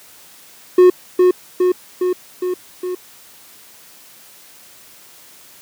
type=tone with echo; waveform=triangle; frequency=363.2 Hz; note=F#4; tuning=32 cents flat; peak=-3 dBFS; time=0.78-0.9 s; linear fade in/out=5 ms; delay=410 ms; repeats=5; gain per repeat=-3 dB; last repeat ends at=2.95 s; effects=white hiss -44 dBFS RMS until 5.61 s + high-pass 100 Hz 12 dB/octave